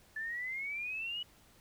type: exponential sweep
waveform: sine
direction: up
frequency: 1739 to 2957 Hz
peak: -36 dBFS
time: 0.16-1.23 s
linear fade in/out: 5 ms
effects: pink hiss -63 dBFS RMS until 1.6 s